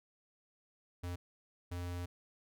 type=tone bursts at uneven times; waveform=square; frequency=88.2 Hz; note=F2; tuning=18 cents sharp; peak=-39 dBFS; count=2; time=1.03-1.16 / 1.71-2.06 s; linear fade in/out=10 ms; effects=none